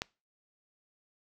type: click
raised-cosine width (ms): 0.2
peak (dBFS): -15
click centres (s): 0.019
effects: noise-tail reverb RT60 0.3 s tail -23 dB re dry